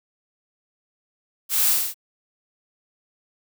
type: noise with echo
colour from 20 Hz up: blue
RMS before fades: -22 dBFS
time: 1.49-1.76 s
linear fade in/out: 50 ms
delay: 46 ms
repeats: 4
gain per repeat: -2 dB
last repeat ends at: 1.944 s
effects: none